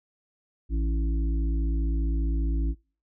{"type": "harmonic tone", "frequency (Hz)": 55, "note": "A1", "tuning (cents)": 0, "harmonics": [1, 3, 5, 6], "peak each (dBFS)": [-23, -39, -36, -39], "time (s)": [0.69, 2.75], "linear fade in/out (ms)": 50, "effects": ["noise-tail reverb RT60 0.4 s tail -26 dB re dry"]}